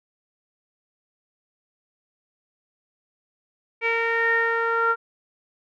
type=tone with low-pass filter sweep; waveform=sawtooth; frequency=460 Hz; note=A#4; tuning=23 cents flat; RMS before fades=-22 dBFS; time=3.81-4.96 s; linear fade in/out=50 ms; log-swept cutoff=2300 to 1400 Hz; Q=9.3; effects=none